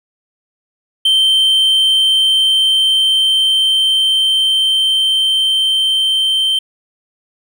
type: tone with level ramp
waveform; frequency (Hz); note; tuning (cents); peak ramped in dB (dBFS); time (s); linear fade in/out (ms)
triangle; 3118; G7; -10; -7 to -10; 1.05-6.59; 5
effects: none